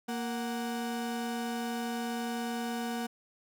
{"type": "tone pair together", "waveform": "35% pulse", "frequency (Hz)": [233.1, 740], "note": ["A#3", "F#5"], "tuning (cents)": [0, 0], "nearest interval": "octave + minor sixth", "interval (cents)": 2000, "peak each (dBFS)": [-32, -37], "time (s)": [0.08, 3.07], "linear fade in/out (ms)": 10, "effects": []}